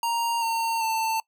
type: tone with pitch steps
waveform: square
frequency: 932.3 / 912.1 / 892.3 Hz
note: A#5 / A#5 / A5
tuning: 0 / -38 / +24 cents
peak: -24 dBFS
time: 0.03-1.2 s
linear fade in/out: 2 ms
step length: 390 ms
effects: noise-tail reverb RT60 0.1 s tail -23 dB re dry